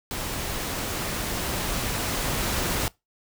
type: noise with level ramp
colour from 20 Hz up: pink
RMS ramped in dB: -31 to -26 dBFS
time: 0.11-2.88 s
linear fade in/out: 0 ms
effects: noise-tail reverb RT60 0.2 s tail -22 dB re dry